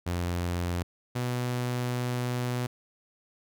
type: tone pair in turn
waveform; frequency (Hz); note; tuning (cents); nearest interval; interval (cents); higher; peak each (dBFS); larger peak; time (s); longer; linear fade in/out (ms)
sawtooth; 87.6 / 123.46; F2 / B2; +6 / 0; tritone; 594; second; -24; neither; 0.06-0.83 / 1.15-2.67; second; 10
effects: none